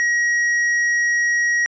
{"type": "tone with hard clipping", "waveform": "sine", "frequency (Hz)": 1900, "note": "A#6", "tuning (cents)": 33, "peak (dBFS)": -17, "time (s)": [0, 1.66], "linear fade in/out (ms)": 0, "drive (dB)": 5, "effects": ["resampled to 16000 Hz"]}